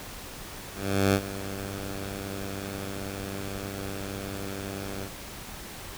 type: tone with ADSR envelope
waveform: 10% pulse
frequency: 98 Hz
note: G2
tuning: in tune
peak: -11 dBFS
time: 0.73-5.12 s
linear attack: 410 ms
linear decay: 62 ms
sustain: -15 dB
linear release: 88 ms
effects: pink hiss -41 dBFS RMS until 5.97 s